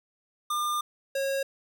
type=tone pair in turn; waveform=square; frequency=1202 / 545.4 Hz; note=D6 / C#5; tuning=+40 / -28 cents; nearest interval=octave + major second; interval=1368 cents; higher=first; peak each=-27 dBFS; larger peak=neither; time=0.5-0.81 / 1.15-1.43 s; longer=first; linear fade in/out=5 ms; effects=none